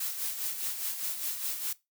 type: noise with tremolo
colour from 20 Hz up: blue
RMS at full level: -32 dBFS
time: 0-1.73 s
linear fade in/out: 5 ms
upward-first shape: sine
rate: 4.9 Hz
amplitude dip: 55%
effects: noise-tail reverb RT60 0.2 s tail -19 dB re dry